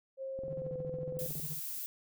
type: tone with pitch glide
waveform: sine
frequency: 534 to 509.3 Hz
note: C5 to C5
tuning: +35 to -47 cents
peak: -37 dBFS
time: 0.17-1.29 s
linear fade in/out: 50 ms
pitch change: -82 cents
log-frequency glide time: 0.49-0.77 s
type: click train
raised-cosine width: 2 ms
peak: -34 dBFS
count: 23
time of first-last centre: 0.39-1.399 s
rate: 21.8 Hz
type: tone with tremolo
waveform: triangle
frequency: 151.4 Hz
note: D#3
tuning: 47 cents flat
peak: -36 dBFS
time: 0.43-1.6 s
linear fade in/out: 50 ms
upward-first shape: sine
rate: 14 Hz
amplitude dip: 95%
type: noise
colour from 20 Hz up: violet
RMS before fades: -40 dBFS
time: 1.19-1.86 s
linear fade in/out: 0 ms
effects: none